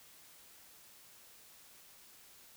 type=silence; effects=white hiss -59 dBFS RMS until 2.56 s